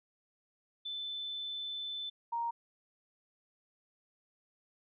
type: tone pair in turn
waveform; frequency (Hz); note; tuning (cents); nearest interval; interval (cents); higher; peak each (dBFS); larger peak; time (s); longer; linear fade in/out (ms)
sine; 3520 / 934.3; A7 / A#5; 0 / +4; octave + major seventh; 2296; first; -37 / -32; second; 0.85-2.1 / 2.32-2.51; first; 10
effects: none